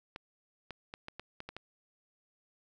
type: clicks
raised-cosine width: 0.3 ms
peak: -26 dBFS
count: 8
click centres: 0.161 / 0.707 / 0.939 / 1.084 / 1.196 / 1.404 / 1.49 / 1.566 s
effects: none